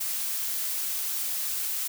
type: noise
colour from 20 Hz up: blue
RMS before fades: -30 dBFS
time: 0-1.88 s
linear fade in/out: 10 ms
effects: none